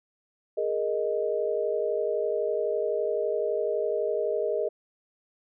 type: chord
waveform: sine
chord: Ab suspended second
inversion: none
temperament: just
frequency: 415.3 / 467.2 / 623 Hz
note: Ab4 / Bb4 / Eb5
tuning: 0 / +4 / +2 cents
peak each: -29 dBFS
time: 0.57-4.69 s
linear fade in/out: 10 ms
effects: none